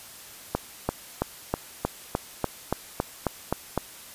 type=accelerating click train; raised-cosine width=1 ms; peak=-9 dBFS; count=12; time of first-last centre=0.55-3.777 s; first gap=340 ms; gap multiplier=0.97; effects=white hiss -45 dBFS RMS until 4.14 s + resampled to 32000 Hz